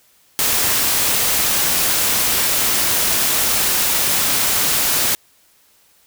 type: noise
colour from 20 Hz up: white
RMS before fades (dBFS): -17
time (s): 0.39-5.15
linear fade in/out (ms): 0
effects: white hiss -55 dBFS RMS until 6.06 s